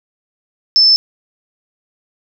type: tone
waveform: sine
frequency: 5274 Hz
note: E8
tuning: in tune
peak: -6 dBFS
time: 0.76-0.96 s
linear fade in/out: 0 ms
effects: none